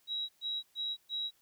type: tone bursts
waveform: sine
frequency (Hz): 3862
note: B7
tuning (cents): -39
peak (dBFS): -33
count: 4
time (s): 0.07-1.31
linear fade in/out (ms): 50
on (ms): 220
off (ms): 120
effects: white hiss -70 dBFS RMS until 1.41 s